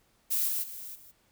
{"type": "noise with level steps", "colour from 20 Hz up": "violet", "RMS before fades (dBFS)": [-28, -31, -42, -53], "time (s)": [0.3, 1.12], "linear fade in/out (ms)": 20, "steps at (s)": [0.47, 0.62, 0.94], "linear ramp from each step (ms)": 20, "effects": ["pink hiss -68 dBFS RMS until 1.31 s"]}